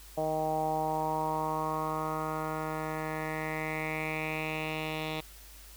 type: tone with low-pass filter sweep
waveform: 10% pulse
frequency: 156.4 Hz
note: D#3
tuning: 9 cents sharp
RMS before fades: -33 dBFS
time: 0.17-5.21 s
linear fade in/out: 10 ms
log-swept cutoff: 680 to 3300 Hz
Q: 4.8
effects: added 51 Hz sine -51 dBFS peak until 5.76 s + white hiss -53 dBFS RMS until 5.76 s